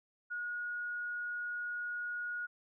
sine tone, 1446 Hz, F#6, 40 cents flat, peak -36 dBFS, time 0.3-2.47 s, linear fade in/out 20 ms, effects none

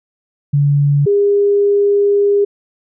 sine tone pair in turn, 143.3 / 405.3 Hz, D3 / G#4, -42 / -42 cents, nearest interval octave + tritone, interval 1800 cents, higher second, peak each -9 dBFS, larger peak neither, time 0.53-1.06 / 1.06-2.45 s, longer second, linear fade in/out 10 ms, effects none

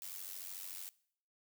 blue noise with amplitude modulation, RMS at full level -43 dBFS, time 0.02-0.89 s, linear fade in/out 0 ms, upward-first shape sine, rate 93.4 Hz, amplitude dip 75%, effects noise-tail reverb RT60 0.6 s tail -21 dB re dry

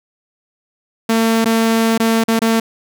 sawtooth tone with dropouts, 225.9 Hz, A3, 46 cents sharp, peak -8 dBFS, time 1.09-2.6 s, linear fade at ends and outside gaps 5 ms, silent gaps 1.446-1.456 / 1.978-1.999 / 2.239-2.282 / 2.392-2.417 s, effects none

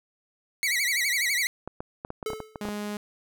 sawtooth tone with vibrato, 2093 Hz, C7, in tune, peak -20 dBFS, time 0.63-1.47 s, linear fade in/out 0 ms, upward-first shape sine, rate 12 Hz, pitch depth 160 cents each way
clicks, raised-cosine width 1 ms, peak -20 dBFS, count 11, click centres 1.676 / 1.805 / 2.049 / 2.104 / 2.228 / 2.303 / 2.333 / 2.403 / 2.558 / 2.653 / 2.687 s
square tone with exponential decay, 434.5 Hz, A4, 22 cents flat, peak -27 dBFS, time 2.26-2.63 s, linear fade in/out 2 ms, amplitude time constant 79 ms
sawtooth tone, 207.7 Hz, G#3, in tune, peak -27 dBFS, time 2.61-2.97 s, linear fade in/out 2 ms
effects none

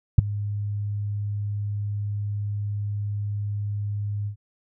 sine tone with ADSR envelope, 102.9 Hz, G#2, 16 cents flat, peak -4 dBFS, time 0.18-4.36 s, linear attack 7 ms, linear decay 10 ms, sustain -21 dB, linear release 92 ms, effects none

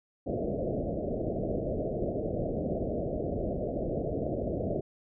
white low-pass noise, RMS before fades -32 dBFS, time 0.26-4.81 s, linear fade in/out 10 ms, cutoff 670 Hz, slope 96 dB/octave, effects none

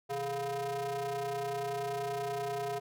square ring-modulated tone, 143.3 Hz, D3, 42 cents flat, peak -31 dBFS, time 0.09-2.8 s, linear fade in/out 20 ms, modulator 558 Hz, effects none

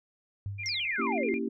sine tone with exponential decay, 99.8 Hz, G2, 32 cents sharp, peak -30 dBFS, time 0.46-1.02 s, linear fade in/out 0 ms, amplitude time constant 120 ms
sine tone with vibrato, 2245 Hz, C#7, 21 cents sharp, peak -34 dBFS, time 0.58-1.39 s, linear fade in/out 20 ms, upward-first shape square, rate 9.2 Hz, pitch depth 110 cents each way
sine exponential sweep, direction down, 5780 to 329.6 Hz, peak -30 dBFS, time 0.66-1.34 s, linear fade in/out 0 ms
sine chord, A# diminished seventh, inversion none, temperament equal, 233.1 / 277.2 / 329.6 / 392 Hz, A#3 / C#4 / E4 / G4, 0 / 0 / 0 / 0 cents, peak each -33 / -35 / -37 / -34 dBFS, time 0.98-1.49 s, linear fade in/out 10 ms
effects none

